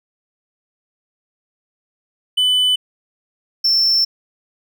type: tone pair in turn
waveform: triangle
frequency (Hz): 3000 / 5376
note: F#7 / E8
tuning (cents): +23 / +33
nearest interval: minor seventh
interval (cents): 1010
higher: second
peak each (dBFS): -11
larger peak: neither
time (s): 2.37-2.76 / 3.64-4.05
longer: second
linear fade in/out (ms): 10
effects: none

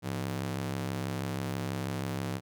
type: ring-modulated tone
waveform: sawtooth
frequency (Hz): 138.59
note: C#3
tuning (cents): 0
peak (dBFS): -25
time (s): 0.02-2.41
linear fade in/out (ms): 50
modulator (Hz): 33.1
effects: none

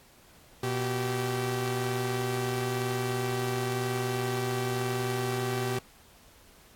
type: tone pair together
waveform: sawtooth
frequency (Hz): 121.76 / 386.3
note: B2 / G4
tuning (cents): -24 / -25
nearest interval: octave + minor sixth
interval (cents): 1999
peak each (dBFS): -27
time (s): 0.63-5.79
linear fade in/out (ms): 5
effects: pink hiss -57 dBFS RMS until 6.75 s + AAC 64 kbps

